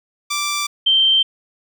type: tone pair in turn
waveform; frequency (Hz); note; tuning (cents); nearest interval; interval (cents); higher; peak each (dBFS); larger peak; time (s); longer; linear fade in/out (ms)
10% pulse / sine; 1173 / 3132; D6 / G7; -2 / -2; octave + perfect fourth; 1700; second; -11; neither; 0.3-0.67 / 0.86-1.23; neither; 10
effects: none